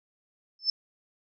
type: tone with exponential growth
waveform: sine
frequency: 5274 Hz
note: E8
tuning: in tune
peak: -18 dBFS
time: 0.59-0.7 s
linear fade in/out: 2 ms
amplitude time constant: 22 ms
effects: none